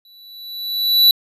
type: tone with exponential growth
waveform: square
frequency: 3951 Hz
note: B7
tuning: in tune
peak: -7 dBFS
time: 0.05-1.11 s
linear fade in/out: 2 ms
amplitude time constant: 230 ms
effects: resampled to 32000 Hz